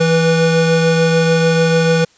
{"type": "tone pair together", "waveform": "square", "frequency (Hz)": [165.2, 488.8], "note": ["E3", "B4"], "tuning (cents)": [4, -18], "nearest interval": "octave + perfect fifth", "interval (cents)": 1878, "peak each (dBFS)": -14, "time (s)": [0, 2.05], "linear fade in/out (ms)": 10, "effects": ["white hiss -52 dBFS RMS until 2.17 s", "resampled to 16000 Hz"]}